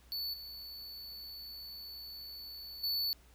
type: tone with level steps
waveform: square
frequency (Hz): 4464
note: C#8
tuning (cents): +11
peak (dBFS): -36 / -45 / -32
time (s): 0.12-3.13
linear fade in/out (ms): 0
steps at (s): 0.33 / 2.83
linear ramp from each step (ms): 10
effects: added 60 Hz sine -60 dBFS peak until 3.34 s + pink hiss -65 dBFS RMS until 3.34 s